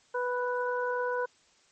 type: harmonic tone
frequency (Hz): 493.9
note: B4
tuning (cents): 0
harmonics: 1 / 2 / 3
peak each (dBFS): -30 / -33 / -35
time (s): 0.14-1.26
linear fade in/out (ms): 10
effects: white hiss -64 dBFS RMS until 1.71 s + MP3 32 kbps